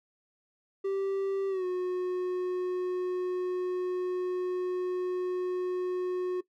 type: tone with pitch glide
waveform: triangle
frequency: 390 to 363.9 Hz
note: G4 to F#4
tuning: -9 to -29 cents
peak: -26 dBFS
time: 0.84-6.41 s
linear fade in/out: 10 ms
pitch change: -120 cents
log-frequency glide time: 1.49-1.65 s
effects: noise-tail reverb RT60 0.1 s tail -18 dB re dry